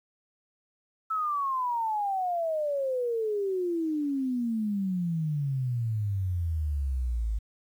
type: exponential sweep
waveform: sine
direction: down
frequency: 1318.5 to 52 Hz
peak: -26 dBFS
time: 1.1-7.39 s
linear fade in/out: 10 ms
effects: 10-bit